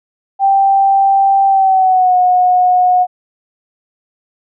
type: tone with pitch glide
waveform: sine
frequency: 784 to 727.3 Hz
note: G5 to F#5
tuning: 0 to -30 cents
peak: -7 dBFS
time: 0.39-3.07 s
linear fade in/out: 50 ms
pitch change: -130 cents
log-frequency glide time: 1.47-2.16 s
effects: none